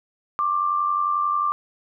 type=tone pair together; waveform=sine; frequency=1088 / 1179.2 Hz; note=C#6 / D6; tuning=-33 / +7 cents; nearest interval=minor second; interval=140 cents; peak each=-27 / -20 dBFS; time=0.39-1.52 s; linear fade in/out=0 ms; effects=none